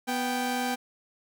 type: tone pair together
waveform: sawtooth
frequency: 246.9 / 782.8 Hz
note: B3 / G5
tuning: 0 / -3 cents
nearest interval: octave + minor sixth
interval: 1997 cents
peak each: -26 dBFS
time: 0.07-0.76 s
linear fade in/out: 20 ms
effects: none